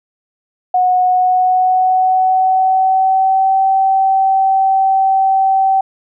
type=tone with pitch glide; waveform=sine; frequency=732 to 770.6 Hz; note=F#5 to G5; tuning=-19 to -30 cents; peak=-9 dBFS; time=0.74-5.81 s; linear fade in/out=5 ms; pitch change=+89 cents; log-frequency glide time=1.02-3.61 s; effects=none